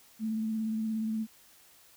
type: tone with vibrato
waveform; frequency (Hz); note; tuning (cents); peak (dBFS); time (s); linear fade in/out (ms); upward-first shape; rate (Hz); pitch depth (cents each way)
sine; 220; A3; 0; -29; 0.19-1.27; 50; triangle; 17; 29
effects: white hiss -59 dBFS RMS until 1.96 s